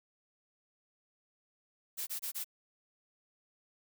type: noise bursts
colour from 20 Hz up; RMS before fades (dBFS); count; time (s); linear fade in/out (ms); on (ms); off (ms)
blue; -38; 4; 1.97-2.445; 20; 100; 25
effects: none